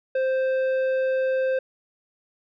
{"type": "tone with tanh clipping", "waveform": "sine", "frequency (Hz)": 523.3, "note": "C5", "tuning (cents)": 0, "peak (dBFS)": -22, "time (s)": [0.15, 1.59], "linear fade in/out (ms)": 5, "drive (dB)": 9, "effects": []}